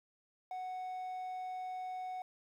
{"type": "tone with quantisation", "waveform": "triangle", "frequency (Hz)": 740, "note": "F#5", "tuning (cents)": 0, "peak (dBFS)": -37, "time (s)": [0.51, 2.22], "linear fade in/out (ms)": 2, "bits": 11, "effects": []}